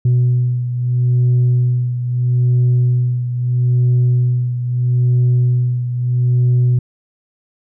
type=beating tone pair; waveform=sine; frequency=123.47 / 124.24 Hz; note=B2 / B2; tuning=0 / +11 cents; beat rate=0.77 Hz; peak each=-11 / -17 dBFS; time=0.05-6.79 s; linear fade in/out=5 ms; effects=tanh soft clip ceiling -8 dBFS